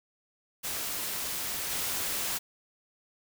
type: noise with level steps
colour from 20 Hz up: white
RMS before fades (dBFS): -34 / -32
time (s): 0.63-2.39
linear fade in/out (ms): 20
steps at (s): 1.69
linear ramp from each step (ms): 20
effects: none